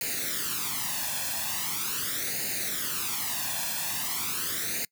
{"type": "noise with flanger", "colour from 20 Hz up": "white", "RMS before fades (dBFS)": -31, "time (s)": [0.01, 4.85], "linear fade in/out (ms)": 2, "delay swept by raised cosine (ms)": [0.44, 1.19], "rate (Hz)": 0.41, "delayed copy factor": 0.75, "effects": ["noise-tail reverb RT60 0.1 s tail -25 dB re dry", "high-pass 100 Hz 12 dB/octave"]}